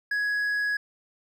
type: tone with hard clipping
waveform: sine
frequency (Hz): 1671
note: G#6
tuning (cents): +10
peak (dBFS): -25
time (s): 0.11-0.77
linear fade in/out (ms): 5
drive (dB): 3
effects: none